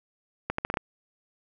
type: accelerating click train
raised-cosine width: 0.5 ms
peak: -12 dBFS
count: 6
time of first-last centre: 0.5-0.772 s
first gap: 84 ms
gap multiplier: 0.78
effects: none